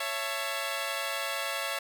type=chord; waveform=10% pulse; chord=A major; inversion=first; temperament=equal with one note detuned; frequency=554.4 / 667.7 / 880 Hz; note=C#5 / E5 / A5; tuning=0 / +22 / 0 cents; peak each=-26 / -26 / -30 dBFS; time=0-1.79 s; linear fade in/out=5 ms; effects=none